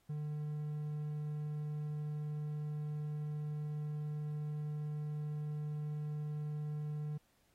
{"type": "tone", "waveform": "triangle", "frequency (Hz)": 150, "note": "D3", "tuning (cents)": 37, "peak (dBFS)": -35, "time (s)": [0.09, 7.18], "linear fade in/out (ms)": 10, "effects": ["pink hiss -74 dBFS RMS until 7.54 s", "AAC 48 kbps"]}